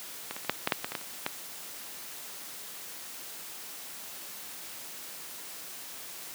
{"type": "clicks", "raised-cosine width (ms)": 0.3, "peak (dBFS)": [-18, -22, -26, -8, -9, -7, -15, -19, -15, -28, -12], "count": 11, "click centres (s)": [0.31, 0.365, 0.448, 0.496, 0.674, 0.722, 0.845, 0.92, 0.952, 1.013, 1.264], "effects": ["white hiss -43 dBFS RMS until 6.34 s", "high-pass 150 Hz 12 dB/octave"]}